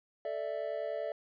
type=chord; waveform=triangle; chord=A suspended fourth; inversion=none; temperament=equal with one note detuned; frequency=440 / 589 / 659.3 Hz; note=A4 / D5 / E5; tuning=0 / +5 / 0 cents; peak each=-39 / -35 / -36 dBFS; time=0.25-1.12 s; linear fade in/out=2 ms; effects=resampled to 11025 Hz